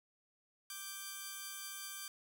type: tone pair together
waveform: 5% pulse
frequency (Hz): 1174.7 / 1568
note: D6 / G6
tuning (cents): 0 / 0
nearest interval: perfect fourth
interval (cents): 500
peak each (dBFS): -36 / -35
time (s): 0.7-2.08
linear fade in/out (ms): 2
effects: none